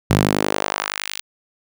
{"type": "tone with high-pass filter sweep", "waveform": "sawtooth", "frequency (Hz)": 50.7, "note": "G#1", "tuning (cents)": -41, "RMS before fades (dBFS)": -21, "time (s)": [0.1, 1.21], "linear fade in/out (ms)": 5, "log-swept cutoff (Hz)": [110, 3700], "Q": 1.2, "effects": []}